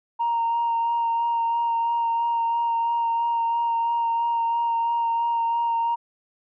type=tone with vibrato; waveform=sine; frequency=930 Hz; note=A#5; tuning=4 cents flat; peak=-19 dBFS; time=0.19-5.96 s; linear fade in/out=20 ms; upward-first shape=sine; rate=3 Hz; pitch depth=15 cents each way; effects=tanh soft clip ceiling -17 dBFS